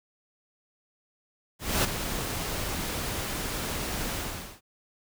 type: noise with ADSR envelope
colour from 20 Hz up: pink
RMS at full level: -23 dBFS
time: 1.59-4.61 s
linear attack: 250 ms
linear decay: 15 ms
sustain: -9 dB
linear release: 440 ms
effects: none